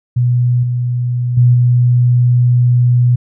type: tone with level steps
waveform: sine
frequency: 122.7 Hz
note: B2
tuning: 11 cents flat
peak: -9 / -13 / -5 / -7 dBFS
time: 0.16-3.16 s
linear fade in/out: 10 ms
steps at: 0.63 / 1.37 / 1.54 s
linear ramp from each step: 5 ms
effects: none